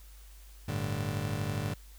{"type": "chord", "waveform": "35% pulse", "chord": "G suspended second", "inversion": "none", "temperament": "just", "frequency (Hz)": [98, 110.25, 147], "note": ["G2", "A2", "D3"], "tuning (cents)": [0, 4, 2], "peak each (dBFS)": -34, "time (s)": [0.68, 1.74], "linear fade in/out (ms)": 5, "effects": ["added 50 Hz sine -49 dBFS peak until 1.98 s", "white hiss -59 dBFS RMS until 1.98 s"]}